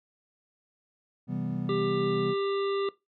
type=chord; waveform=triangle; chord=C major seventh; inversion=none; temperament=equal; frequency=130.81 / 164.81 / 196 / 246.9 Hz; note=C3 / E3 / G3 / B3; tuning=0 / 0 / 0 / 0 cents; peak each=-33 dBFS; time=1.27-2.35 s; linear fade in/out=50 ms
type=harmonic tone; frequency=395.9 Hz; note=G4; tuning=17 cents sharp; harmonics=1 / 3 / 5 / 7 / 9 / 10; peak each=-27 / -34 / -45 / -44 / -44 / -48 dBFS; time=1.69-2.89 s; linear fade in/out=2 ms
effects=noise-tail reverb RT60 0.2 s tail -19 dB re dry